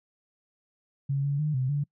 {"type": "tone with pitch steps", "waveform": "sine", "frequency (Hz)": [138.7, 141.8, 151.6, 129.3, 144.3], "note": ["C#3", "C#3", "D#3", "C3", "D3"], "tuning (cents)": [1, 40, -45, -20, -30], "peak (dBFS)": -24, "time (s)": [1.09, 1.84], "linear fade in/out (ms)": 10, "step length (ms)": 150, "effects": ["noise-tail reverb RT60 0.1 s tail -26 dB re dry"]}